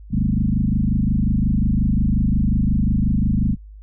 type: tone with frequency modulation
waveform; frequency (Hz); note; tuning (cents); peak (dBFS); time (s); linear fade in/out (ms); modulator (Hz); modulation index
sine; 128.1; C3; -36; -15; 0.1-3.57; 50; 25.6; 4.2
effects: added 51 Hz sine -37 dBFS peak until 3.82 s